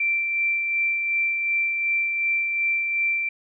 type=tone with tremolo; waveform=sine; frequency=2349 Hz; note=D7; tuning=in tune; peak=-19 dBFS; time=0-3.29 s; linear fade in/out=5 ms; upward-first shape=sine; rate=2.7 Hz; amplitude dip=35%; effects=none